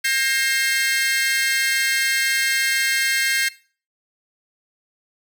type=tone cluster; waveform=sawtooth; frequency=1599 / 1870 / 2124 / 2665 Hz; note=G6 / A#6 / C7 / E7; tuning=+34 / +5 / +25 / +18 cents; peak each=-19 / -24 / -18 / -27 dBFS; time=0.04-3.49 s; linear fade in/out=10 ms; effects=noise-tail reverb RT60 0.4 s tail -19 dB re dry